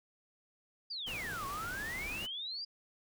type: exponential two-way sweep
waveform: sine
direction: down then up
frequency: 4908 to 1076 to 4908 Hz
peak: -38 dBFS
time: 0.9-2.65 s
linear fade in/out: 10 ms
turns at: 1.46 s
type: noise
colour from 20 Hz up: pink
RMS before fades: -45 dBFS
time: 1.06-2.27 s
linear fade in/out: 20 ms
effects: none